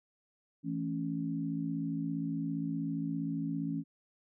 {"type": "chord", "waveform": "sine", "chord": "A major", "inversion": "second", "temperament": "equal", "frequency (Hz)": [164.81, 220, 277.2], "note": ["E3", "A3", "C#4"], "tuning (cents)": [0, 0, 0], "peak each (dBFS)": [-36, -40, -35], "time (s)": [0.63, 3.84], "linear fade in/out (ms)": 50, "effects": []}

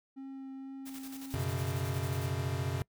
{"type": "tone with vibrato", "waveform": "triangle", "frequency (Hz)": 268.4, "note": "C4", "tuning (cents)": 44, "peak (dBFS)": -39, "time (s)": [0.16, 1.39], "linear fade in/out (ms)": 20, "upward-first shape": "triangle", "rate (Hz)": 2.1, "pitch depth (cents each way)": 10}
{"type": "noise with tremolo", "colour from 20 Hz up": "white", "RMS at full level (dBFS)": -48, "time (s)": [0.85, 2.31], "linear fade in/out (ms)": 20, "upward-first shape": "square", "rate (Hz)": 11, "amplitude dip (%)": 55}
{"type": "chord", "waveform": "square", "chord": "F# suspended fourth", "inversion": "none", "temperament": "equal with one note detuned", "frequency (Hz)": [92.5, 124.4, 138.59], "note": ["F#2", "B2", "C#3"], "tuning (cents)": [0, 13, 0], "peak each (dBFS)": -37, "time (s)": [1.34, 2.82], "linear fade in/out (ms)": 0}
{"effects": ["noise-tail reverb RT60 0.1 s tail -24 dB re dry"]}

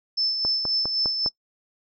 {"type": "tone with tremolo", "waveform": "sine", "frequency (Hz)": 5274, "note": "E8", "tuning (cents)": 0, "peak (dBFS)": -20, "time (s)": [0.17, 1.29], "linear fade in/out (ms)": 10, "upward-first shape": "sine", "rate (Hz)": 3.8, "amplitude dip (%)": 45}
{"type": "click train", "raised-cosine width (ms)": 1, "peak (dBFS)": -17, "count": 5, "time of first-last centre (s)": [0.45, 1.261], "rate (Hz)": 4.93}
{"effects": ["noise-tail reverb RT60 0.1 s tail -21 dB re dry"]}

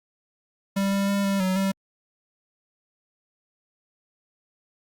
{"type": "tone with pitch steps", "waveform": "square", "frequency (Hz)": [196.6, 197.7, 199.5, 197, 186.7, 194.1], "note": ["G3", "G3", "G3", "G3", "F#3", "G3"], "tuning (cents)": [5, 15, 31, 9, 16, -17], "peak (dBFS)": -22, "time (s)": [0.76, 1.72], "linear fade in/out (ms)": 10, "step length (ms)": 160, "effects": ["Opus 48 kbps"]}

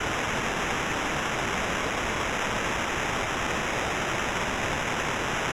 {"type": "noise with sample-and-hold", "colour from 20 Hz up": "white", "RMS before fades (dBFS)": -28, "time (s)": [0, 5.52], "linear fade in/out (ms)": 10, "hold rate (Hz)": 4410, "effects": ["low-pass 7000 Hz 12 dB/octave"]}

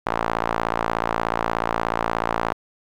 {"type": "tone with band-pass filter", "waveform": "sawtooth", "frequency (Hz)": 56.7, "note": "A#1", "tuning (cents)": -47, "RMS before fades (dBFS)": -24, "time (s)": [0.06, 2.53], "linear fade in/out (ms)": 5, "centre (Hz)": 1000, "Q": 1.6, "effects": ["8-bit"]}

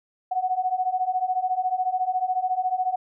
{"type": "beating tone pair", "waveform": "sine", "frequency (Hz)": [732, 746], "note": ["F#5", "F#5"], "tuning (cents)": [-19, 14], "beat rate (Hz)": 14, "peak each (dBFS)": [-26, -24], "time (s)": [0.31, 2.96], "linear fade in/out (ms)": 10, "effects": []}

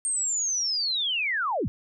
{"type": "linear sweep", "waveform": "sine", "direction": "down", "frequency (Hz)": [8650, 59.9], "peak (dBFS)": -24, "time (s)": [0.05, 1.68], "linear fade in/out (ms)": 0, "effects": []}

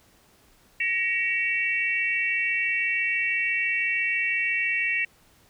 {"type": "tone cluster", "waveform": "sine", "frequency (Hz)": [1893, 2267, 2703], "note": ["A#6", "C#7", "E7"], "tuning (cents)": [26, 38, 43], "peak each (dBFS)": -27, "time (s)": [0.8, 5.05], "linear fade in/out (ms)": 5, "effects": ["pink hiss -59 dBFS RMS until 5.49 s"]}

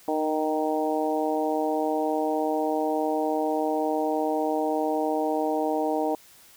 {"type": "harmonic tone with a mistuned harmonic", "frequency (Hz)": 155.56, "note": "D#3", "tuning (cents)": 0, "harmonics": [2, 3, 4, 5, 6], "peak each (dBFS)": [-28, -29, -29, -29, -34], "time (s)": [0.08, 6.15], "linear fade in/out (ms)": 2, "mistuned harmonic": 2, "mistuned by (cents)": -19, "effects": ["white hiss -53 dBFS RMS until 6.56 s"]}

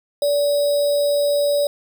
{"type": "tone with sample-and-hold", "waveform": "sine", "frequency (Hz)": 577, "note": "D5", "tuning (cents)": -31, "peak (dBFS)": -15, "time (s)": [0.22, 1.67], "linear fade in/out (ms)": 2, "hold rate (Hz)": 4410, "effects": []}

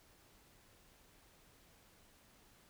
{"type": "silence", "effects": ["pink hiss -66 dBFS RMS until 2.69 s"]}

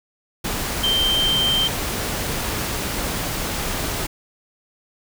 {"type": "tone in noise", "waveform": "sine", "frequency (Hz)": 3136, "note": "G7", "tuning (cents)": 0, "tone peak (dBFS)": -17, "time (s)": [0.83, 1.68], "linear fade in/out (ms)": 10, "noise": "pink", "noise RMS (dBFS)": -25, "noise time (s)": [0.44, 4.07], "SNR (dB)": 5, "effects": []}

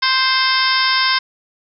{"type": "harmonic tone", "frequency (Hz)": 523, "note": "C5", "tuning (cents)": -1, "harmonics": [2, 3, 4, 5, 6, 7, 8, 9, 10], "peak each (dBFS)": [-19, -20, -21, -28, -25, -23, -30, -23, -20], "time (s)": [0.02, 1.19], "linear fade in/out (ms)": 10, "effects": []}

